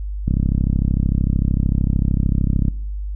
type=click train; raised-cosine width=5 ms; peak=-6 dBFS; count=81; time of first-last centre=0.28-2.682 s; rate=33.3 Hz; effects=noise-tail reverb RT60 0.6 s tail -21 dB re dry + added 50 Hz sine -23 dBFS peak until 3.15 s